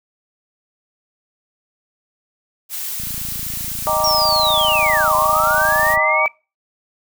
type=noise; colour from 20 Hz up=blue; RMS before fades=-26 dBFS; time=2.69-5.97 s; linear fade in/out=50 ms
type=click train; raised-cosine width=5 ms; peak=-22 dBFS; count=84; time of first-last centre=3-5.975 s; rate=27.9 Hz
type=chord; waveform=sine; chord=Eb major seventh; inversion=none; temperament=equal; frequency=622.3 / 784 / 932.3 / 1174.7 Hz; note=Eb5 / G5 / Bb5 / D6; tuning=0 / 0 / 0 / 0 cents; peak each=-20 / -25 / -21 / -20 dBFS; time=3.87-6.26 s; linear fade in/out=0 ms
type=linear two-way sweep; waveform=sine; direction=down then up; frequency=5670 to 1000 to 2318 Hz; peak=-16 dBFS; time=4.04-6.28 s; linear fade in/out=2 ms; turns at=5.15 s
effects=noise-tail reverb RT60 0.3 s tail -24 dB re dry